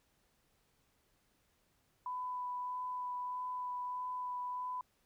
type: tone with vibrato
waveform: sine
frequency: 996 Hz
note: B5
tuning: 14 cents sharp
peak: -37 dBFS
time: 2.06-4.81 s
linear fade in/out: 2 ms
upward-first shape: sine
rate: 1.6 Hz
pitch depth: 10 cents each way
effects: pink hiss -75 dBFS RMS until 5.05 s